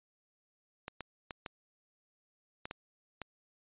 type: clicks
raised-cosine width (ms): 0.3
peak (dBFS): -24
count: 7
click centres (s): 0.881 / 1.007 / 1.308 / 1.462 / 2.655 / 2.711 / 3.217
effects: resampled to 8000 Hz